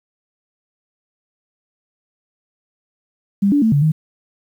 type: tone with pitch steps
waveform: sine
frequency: 199.5 / 288.4 / 222.2 / 143.3 / 156.1 Hz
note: G3 / D4 / A3 / D3 / D#3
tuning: +31 / -31 / +17 / -42 / +6 cents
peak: -11 dBFS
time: 3.42-3.92 s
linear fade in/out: 10 ms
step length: 100 ms
effects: 8-bit